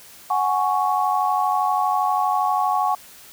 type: chord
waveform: sine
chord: F# suspended second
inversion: none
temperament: just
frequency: 740 / 832.5 / 1110 Hz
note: F#5 / G#5 / C#6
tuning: 0 / +4 / +2 cents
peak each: -22 dBFS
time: 0.3-2.95 s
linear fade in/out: 5 ms
effects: white hiss -45 dBFS RMS until 3.32 s